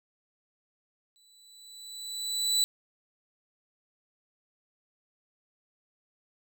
30% pulse tone with exponential growth, 3967 Hz, B7, 7 cents sharp, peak -19 dBFS, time 1.16-2.64 s, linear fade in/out 0 ms, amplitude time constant 320 ms, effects none

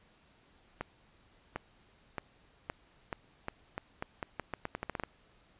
accelerating click train, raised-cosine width 0.5 ms, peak -20 dBFS, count 18, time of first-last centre 0.81-5.036 s, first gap 750 ms, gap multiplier 0.83, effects pink hiss -65 dBFS RMS until 5.59 s + resampled to 8000 Hz

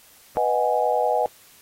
sine chord, G# minor seventh, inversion first, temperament equal, 493.9 / 622.3 / 740 / 830.6 Hz, B4 / D#5 / F#5 / G#5, 0 / 0 / 0 / 0 cents, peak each -24 dBFS, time 0.37-1.26 s, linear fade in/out 0 ms, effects white hiss -52 dBFS RMS until 1.61 s + AAC 48 kbps

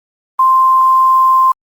sine tone with quantisation, 1046.5 Hz, C6, in tune, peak -6 dBFS, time 0.39-1.52 s, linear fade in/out 5 ms, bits 6, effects Opus 24 kbps

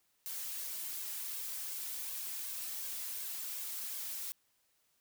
blue noise with flanger, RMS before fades -41 dBFS, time 0.26-4.32 s, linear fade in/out 0 ms, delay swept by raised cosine 1.8 to 4 ms, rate 2.7 Hz, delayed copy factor +0.8, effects white hiss -75 dBFS RMS until 5 s

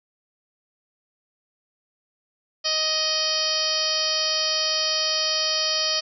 harmonic tone with a mistuned harmonic, 625 Hz, D#5, 8 cents sharp, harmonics 1 / 2 / 3 / 4 / 5 / 6 / 7 / 8 / 9, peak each -31 / -34 / -35 / -35 / -29 / -37 / -26 / -26 / -30 dBFS, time 2.64-6.01 s, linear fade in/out 20 ms, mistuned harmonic 7, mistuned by +40 cents, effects none

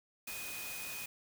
sine tone in noise, 2489 Hz, D#7, in tune, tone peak -45 dBFS, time 0.27-1.06 s, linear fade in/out 5 ms, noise white, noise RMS -44 dBFS, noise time 0.27-1.06 s, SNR -4 dB, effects none

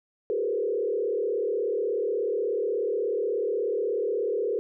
sine tone with frequency modulation, 440 Hz, A4, in tune, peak -24 dBFS, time 0.3-4.59 s, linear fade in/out 0 ms, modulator 36.5 Hz, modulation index 1.6, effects none

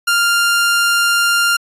sawtooth tone, 1396.9 Hz, F6, in tune, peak -8 dBFS, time 0.07-1.57 s, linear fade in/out 10 ms, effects resampled to 32000 Hz

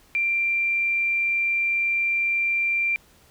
sine tone, 2366 Hz, D7, 12 cents sharp, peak -20 dBFS, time 0.15-2.96 s, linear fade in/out 0 ms, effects pink hiss -56 dBFS RMS until 3.3 s

